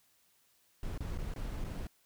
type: noise with dropouts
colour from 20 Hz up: brown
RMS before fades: -38 dBFS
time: 0.83-1.87 s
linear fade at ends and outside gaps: 1 ms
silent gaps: 0.977-1.006 / 1.176-1.186 / 1.339-1.361 / 1.642-1.646 s
effects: white hiss -70 dBFS RMS until 2.05 s